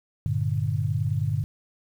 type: chord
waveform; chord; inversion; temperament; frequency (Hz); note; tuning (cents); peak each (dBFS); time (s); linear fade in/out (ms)
sine; G minor; none; equal; 98 / 116.54 / 146.83; G2 / Bb2 / D3; 0 / 0 / 0; -27; 0.26-1.44; 0
effects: 9-bit